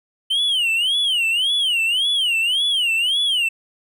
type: tone with vibrato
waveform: triangle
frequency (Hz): 3017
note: F#7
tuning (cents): +33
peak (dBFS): -15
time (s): 0.3-3.49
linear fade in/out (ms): 10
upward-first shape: sine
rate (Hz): 1.8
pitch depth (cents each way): 220
effects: none